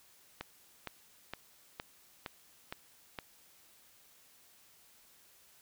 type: click train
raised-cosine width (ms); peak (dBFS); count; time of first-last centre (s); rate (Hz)
0.3; -23; 7; 0.41-3.188; 2.16
effects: white hiss -63 dBFS RMS until 5.61 s